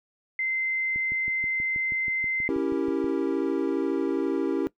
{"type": "tone", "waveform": "sine", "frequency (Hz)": 2074, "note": "C7", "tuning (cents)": -16, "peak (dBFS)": -25, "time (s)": [0.39, 2.48], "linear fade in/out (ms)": 2}
{"type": "click train", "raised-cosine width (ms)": 3, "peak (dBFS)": -29, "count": 14, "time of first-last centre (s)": [0.96, 3.043], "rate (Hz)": 6.24}
{"type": "chord", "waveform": "triangle", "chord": "C# diminished seventh", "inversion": "none", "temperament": "equal", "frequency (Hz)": [277.2, 329.6, 392, 466.2], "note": ["C#4", "E4", "G4", "Bb4"], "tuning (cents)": [0, 0, 0, 0], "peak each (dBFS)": [-26, -26, -27, -31], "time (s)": [2.49, 4.67], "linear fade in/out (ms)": 0}
{"effects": ["noise-tail reverb RT60 0.1 s tail -19 dB re dry"]}